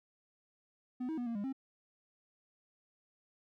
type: tone with pitch steps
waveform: triangle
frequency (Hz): 250.9 / 319 / 243.6 / 232.4 / 203 / 267.1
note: B3 / D#4 / B3 / A#3 / G#3 / C4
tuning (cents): +28 / +43 / -24 / -5 / -39 / +36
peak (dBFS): -33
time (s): 1-1.528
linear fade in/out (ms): 10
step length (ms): 88
effects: none